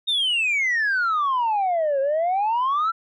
sine exponential two-way sweep, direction down then up, 3729 to 533 to 1373 Hz, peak -17 dBFS, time 0.07-2.92 s, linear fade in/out 20 ms, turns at 2 s, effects tanh soft clip ceiling -17 dBFS

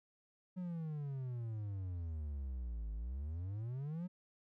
triangle exponential two-way sweep, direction down then up, 185.5 to 52 to 185.5 Hz, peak -37 dBFS, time 0.56-4.08 s, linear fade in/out 20 ms, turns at 2.93 s, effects none

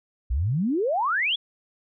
sine exponential sweep, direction up, 54.8 to 3503 Hz, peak -21 dBFS, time 0.3-1.36 s, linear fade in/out 10 ms, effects none

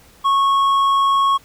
sine tone with hard clipping, 1100 Hz, C#6, 14 cents flat, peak -14 dBFS, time 0.24-1.38 s, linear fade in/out 20 ms, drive 5 dB, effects pink hiss -49 dBFS RMS until 1.44 s

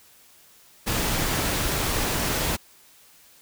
pink noise, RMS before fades -25 dBFS, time 0.86-2.57 s, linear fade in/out 20 ms, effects white hiss -54 dBFS RMS until 3.41 s

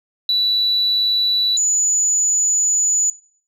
sine tone pair in turn, 3951 / 6931 Hz, B7 / A8, 0 / -27 cents, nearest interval minor seventh, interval 973 cents, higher second, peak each -13 / -13 dBFS, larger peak neither, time 0.29-1.57 / 1.57-3.1 s, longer second, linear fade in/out 2 ms, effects noise-tail reverb RT60 0.5 s tail -22 dB re dry + tanh soft clip ceiling -10 dBFS

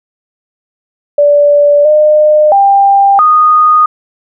sine tone with pitch steps, 581 / 607 / 794 / 1236 Hz, D5 / D#5 / G5 / D#6, -19 / -43 / +22 / -12 cents, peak -3 dBFS, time 1.18-3.86 s, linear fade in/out 5 ms, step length 670 ms, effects none

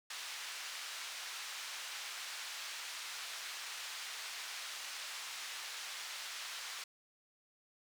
white band-pass noise, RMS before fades -45 dBFS, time 0.1-6.84 s, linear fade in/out 5 ms, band 1100 to 5100 Hz, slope 12 dB/octave, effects none

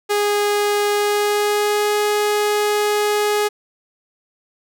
sawtooth tone with pitch glide, 412.4 to 417.2 Hz, G#4 to G#4, -12 to +8 cents, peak -12 dBFS, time 0.09-3.49 s, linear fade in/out 20 ms, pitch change +20 cents, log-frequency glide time 0.9-1.94 s, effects none

